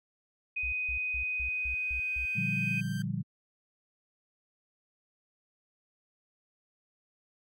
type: tone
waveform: sine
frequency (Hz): 2500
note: D#7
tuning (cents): +8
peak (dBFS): -30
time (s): 0.56-2.81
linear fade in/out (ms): 10
type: tone bursts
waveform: sine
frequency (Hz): 61.74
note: B1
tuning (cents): 0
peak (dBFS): -37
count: 7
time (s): 0.63-2.255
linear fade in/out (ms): 5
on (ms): 95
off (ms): 160
type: tone with exponential growth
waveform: sawtooth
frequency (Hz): 1568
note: G6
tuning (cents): 0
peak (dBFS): -38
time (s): 0.76-3.02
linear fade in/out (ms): 2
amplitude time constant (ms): 490
type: chord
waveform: sine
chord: G minor seventh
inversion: first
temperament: equal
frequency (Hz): 116.54 / 146.83 / 174.61 / 196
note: Bb2 / D3 / F3 / G3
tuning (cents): 0 / 0 / 0 / 0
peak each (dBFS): -36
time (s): 2.35-3.23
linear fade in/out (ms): 20
effects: AAC 64 kbps